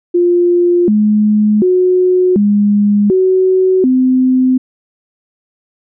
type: tone with pitch steps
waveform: sine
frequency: 350.6 / 211.3 / 365.7 / 205.4 / 374 / 256.9 Hz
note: F4 / G#3 / F#4 / G#3 / F#4 / C4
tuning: +7 / +30 / -20 / -19 / +19 / -32 cents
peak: -7 dBFS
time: 0.14-4.58 s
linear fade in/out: 10 ms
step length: 740 ms
effects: none